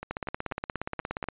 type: two click trains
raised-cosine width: 0.5 ms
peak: -16 / -21 dBFS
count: 21 / 6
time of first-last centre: 0.11-1.286 / 0.03-1.241 s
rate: 17 / 4.13 Hz
effects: resampled to 8000 Hz